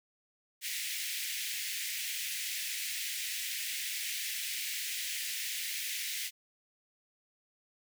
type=high-pass noise; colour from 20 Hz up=pink; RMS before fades=-37 dBFS; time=0.61-6.31 s; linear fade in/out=50 ms; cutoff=1900 Hz; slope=48 dB/octave; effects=none